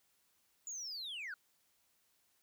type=linear sweep; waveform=sine; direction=down; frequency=7000 to 1400 Hz; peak=-39 dBFS; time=0.67-1.34 s; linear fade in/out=2 ms; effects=tanh soft clip ceiling -40 dBFS + white hiss -75 dBFS RMS until 2.42 s